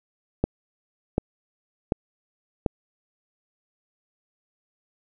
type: click train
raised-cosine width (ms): 2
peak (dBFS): -7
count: 4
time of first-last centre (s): 0.44-2.662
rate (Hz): 1.35
effects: none